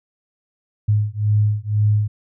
sine beating tone pair, 104.3 / 106.3 Hz, G#2 / G#2, +8 / +41 cents, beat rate 2 Hz, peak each -18 dBFS, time 0.88-2.08 s, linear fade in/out 10 ms, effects none

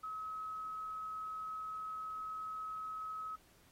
sine tone, 1281 Hz, E6, 50 cents flat, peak -40 dBFS, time 0.03-3.36 s, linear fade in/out 10 ms, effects pink hiss -67 dBFS RMS until 3.71 s + AAC 48 kbps

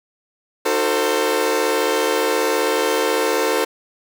sawtooth chord, D# diminished seventh, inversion none, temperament equal with one note detuned, 311.1 / 370 / 448.7 / 523.3 Hz, D#4 / F#4 / A4 / C5, 0 / 0 / +34 / 0 cents, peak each -22 / -21 / -16 / -18 dBFS, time 0.65-3.65 s, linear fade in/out 10 ms, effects none

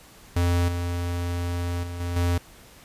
square tone with level steps, 87.31 Hz, F2, in tune, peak -20 / -26 / -32 / -27 / -21 dBFS, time 0.36-2.38 s, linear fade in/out 5 ms, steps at 0.68 / 1.83 / 2 / 2.16 s, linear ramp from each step 5 ms, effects pink hiss -50 dBFS RMS until 2.84 s + resampled to 32000 Hz

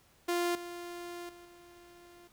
sawtooth tone with level steps, 348.5 Hz, F4, 4 cents flat, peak -25 / -37 / -47 / -50 dBFS, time 0.28-2.28 s, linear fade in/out 10 ms, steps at 0.55 / 1.29 / 1.45 s, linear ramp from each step 2 ms, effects pink hiss -65 dBFS RMS until 2.32 s

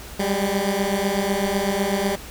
15% pulse beating tone pair, 194.2 / 202.2 Hz, G3 / G#3, -16 / -46 cents, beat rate 8 Hz, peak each -17 dBFS, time 0.19-2.16 s, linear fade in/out 10 ms, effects added 60 Hz sine -44 dBFS peak until 2.3 s + pink hiss -39 dBFS RMS until 2.3 s

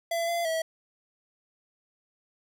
square tone with pitch steps, 674 / 684 / 648 Hz, E5 / F5 / E5, +38 / -36 / -30 cents, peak -27 dBFS, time 0.11-0.62 s, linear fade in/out 5 ms, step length 170 ms, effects none

